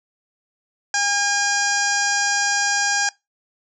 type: harmonic tone with a mistuned harmonic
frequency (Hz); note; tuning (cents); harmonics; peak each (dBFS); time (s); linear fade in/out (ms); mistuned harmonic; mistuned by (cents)
810; G#5; -43; 1 / 2 / 3 / 4 / 5 / 6 / 7 / 8 / 9 / 10; -25 / -21 / -32 / -34 / -36 / -27 / -27 / -30 / -28 / -39; 0.94-3.09; 2; 5; +33
effects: noise-tail reverb RT60 0.2 s tail -22 dB re dry